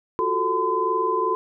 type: tone cluster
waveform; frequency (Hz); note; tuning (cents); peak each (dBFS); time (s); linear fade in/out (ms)
sine; 353.7 / 375.8 / 441.8 / 1018; F4 / F#4 / A4 / C6; +22 / +27 / +7 / -48; -29 / -27 / -26 / -22; 0.19-1.35; 0
effects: none